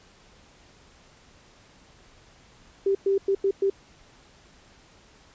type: tone bursts at uneven times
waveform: sine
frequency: 392 Hz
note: G4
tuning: in tune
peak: -19 dBFS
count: 5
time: 2.86-2.95 / 3.06-3.18 / 3.28-3.35 / 3.44-3.51 / 3.62-3.7 s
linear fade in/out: 5 ms
effects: pink hiss -55 dBFS RMS until 5.34 s + resampled to 16000 Hz